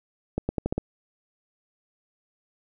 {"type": "accelerating click train", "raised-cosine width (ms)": 2, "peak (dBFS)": -12, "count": 6, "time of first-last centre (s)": [0.38, 0.78], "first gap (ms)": 110, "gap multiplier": 0.84, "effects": []}